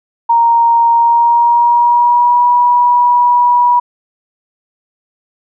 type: tone with pitch glide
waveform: sine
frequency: 932 to 970.5 Hz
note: A#5 to B5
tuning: -1 to -31 cents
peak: -6 dBFS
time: 0.29-3.8 s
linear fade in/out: 10 ms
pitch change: +70 cents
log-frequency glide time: 0.93-2.47 s
effects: none